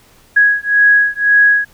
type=beating tone pair; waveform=sine; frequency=1661.2 / 1663.1 Hz; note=G#6 / G#6; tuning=0 / +2 cents; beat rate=1.9 Hz; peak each=-11 dBFS; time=0.36-1.65 s; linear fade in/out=10 ms; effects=pink hiss -48 dBFS RMS until 1.73 s